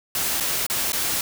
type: noise with dropouts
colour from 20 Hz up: white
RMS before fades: -24 dBFS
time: 0.15-1.21 s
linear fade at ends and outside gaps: 2 ms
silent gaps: 0.401-0.406 / 0.666-0.699 / 0.921-0.931 s
effects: none